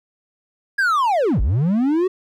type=linear two-way sweep; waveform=triangle; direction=down then up; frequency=1660 to 41.68 to 383.9 Hz; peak=-13 dBFS; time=0.78-2.08 s; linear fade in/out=10 ms; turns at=1.41 s; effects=none